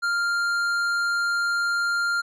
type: tone with tanh clipping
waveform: sine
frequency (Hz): 1396.9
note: F6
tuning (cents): 0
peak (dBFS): -23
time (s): 0.02-2.22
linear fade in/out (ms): 20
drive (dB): 11
effects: none